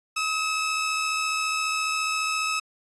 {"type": "tone pair together", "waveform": "sawtooth", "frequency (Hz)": [1274.2, 2623], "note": ["D#6", "E7"], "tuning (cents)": [41, -9], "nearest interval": "octave", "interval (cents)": 1250, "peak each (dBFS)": [-23, -24], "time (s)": [0.16, 2.6], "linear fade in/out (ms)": 10, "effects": ["resampled to 22050 Hz"]}